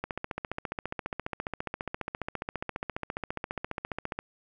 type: click train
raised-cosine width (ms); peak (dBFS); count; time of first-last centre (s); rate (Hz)
0.5; -17; 62; 0.04-4.19; 14.7
effects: none